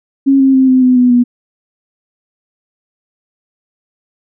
sine tone with pitch steps, 273 / 267.8 / 262.8 / 257.8 / 253 / 248.2 / 243.5 Hz, C#4 / C4 / C4 / C4 / B3 / B3 / B3, -26 / +40 / +8 / -26 / +42 / +9 / -24 cents, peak -5 dBFS, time 0.26-1.24 s, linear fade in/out 20 ms, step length 140 ms, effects none

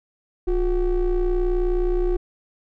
triangle ring-modulated tone, 193.6 Hz, G3, 21 cents flat, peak -13 dBFS, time 0.47-2.17 s, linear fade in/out 10 ms, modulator 164 Hz, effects none

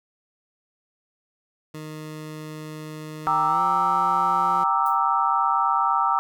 20% pulse tone with pitch glide, 154.7 to 176.68 Hz, D#3 to F3, -10 to +20 cents, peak -29 dBFS, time 1.74-4.64 s, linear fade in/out 5 ms, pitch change +230 cents, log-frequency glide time 3.47-3.62 s
sine chord, E half-diminished seventh, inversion first, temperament equal, 784 / 932.3 / 1174.7 / 1318.5 Hz, G5 / Bb5 / D6 / E6, 0 / 0 / 0 / 0 cents, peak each -25 / -24 / -24 / -23 dBFS, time 3.27-6.19 s, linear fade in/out 0 ms
violet noise with exponential decay, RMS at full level -39 dBFS, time 4.86-5.04 s, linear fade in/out 1 ms, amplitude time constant 37 ms
effects none

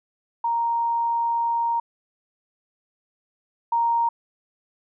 sine tone pair in turn, 932.3 / 932.3 Hz, A#5 / A#5, 0 / 0 cents, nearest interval unison, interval 0 cents, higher neither, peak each -20 / -18 dBFS, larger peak second, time 0.44-1.8 / 3.72-4.09 s, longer first, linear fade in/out 5 ms, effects none

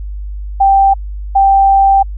sine tone pair in turn, 784 / 784 Hz, G5 / G5, 0 / 0 cents, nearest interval unison, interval 0 cents, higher neither, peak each -5 dBFS, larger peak neither, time 0.6-0.94 / 1.35-2.03 s, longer second, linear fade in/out 10 ms, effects added 50 Hz sine -20 dBFS peak until 2.17 s

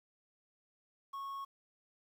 triangle tone with quantisation, 1100 Hz, C#6, 14 cents flat, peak -38 dBFS, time 1.13-1.45 s, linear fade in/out 10 ms, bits 11, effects none

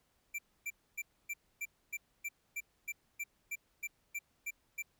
square tone bursts, 2349 Hz, D7, in tune, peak -37 dBFS, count 15, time 0.34-4.825 s, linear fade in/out 10 ms, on 47 ms, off 270 ms, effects pink hiss -75 dBFS RMS until 4.99 s

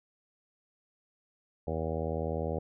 harmonic tone, 80 Hz, D#2, 49 cents sharp, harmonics 1 / 2 / 3 / 4 / 5 / 6 / 7 / 8 / 9 / 10, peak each -36 / -38 / -41 / -43 / -40 / -37 / -38 / -47 / -43 / -46 dBFS, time 1.67-2.59 s, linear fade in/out 5 ms, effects none

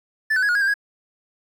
triangle tone with pitch steps, 1753 / 1512 / 1663 / 1443 / 1648 / 1581 / 1650 Hz, A6 / F#6 / G#6 / F#6 / G#6 / G6 / G#6, -7 / +37 / +2 / -44 / -14 / +14 / -12 cents, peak -15 dBFS, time 0.3-0.741 s, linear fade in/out 10 ms, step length 63 ms, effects 9-bit

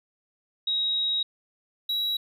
sine / triangle tone pair in turn, 3806 / 3881 Hz, A#7 / B7, +35 / -31 cents, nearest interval unison, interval 34 cents, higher second, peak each -23 dBFS, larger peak neither, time 0.67-1.23 / 1.89-2.17 s, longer first, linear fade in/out 5 ms, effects none

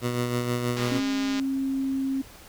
15% pulse tone with tremolo, 121.8 Hz, B2, 24 cents flat, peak -17 dBFS, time 0.01-1.01 s, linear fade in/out 50 ms, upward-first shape sine, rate 6.3 Hz, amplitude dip 40%
click train, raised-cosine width 0.2 ms, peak -17 dBFS, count 129, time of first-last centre 0.77-1.397 s, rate 204 Hz
sine tone with pitch glide, 270 to 268.4 Hz, C#4 to C4, -45 to +44 cents, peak -24 dBFS, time 0.91-2.22 s, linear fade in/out 10 ms, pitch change -11 cents, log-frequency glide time 1.27-1.94 s
effects pink hiss -48 dBFS RMS until 2.48 s

